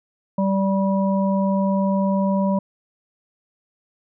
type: harmonic tone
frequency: 194.3 Hz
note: G3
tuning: 15 cents flat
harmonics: 1 / 3 / 5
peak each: -18 / -24 / -27 dBFS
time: 0.38-2.59 s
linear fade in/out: 5 ms
effects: none